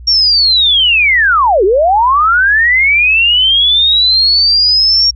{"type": "linear two-way sweep", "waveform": "sine", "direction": "down then up", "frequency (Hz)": [5588, 354.5, 5588], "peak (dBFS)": -6, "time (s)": [0.07, 5.11], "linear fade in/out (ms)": 10, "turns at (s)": 1.64, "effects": ["added 60 Hz sine -28 dBFS peak until 5.15 s"]}